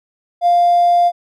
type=tone with hard clipping; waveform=triangle; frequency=698.5 Hz; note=F5; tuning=in tune; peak=-9 dBFS; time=0.41-1.12 s; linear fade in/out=50 ms; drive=3 dB; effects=none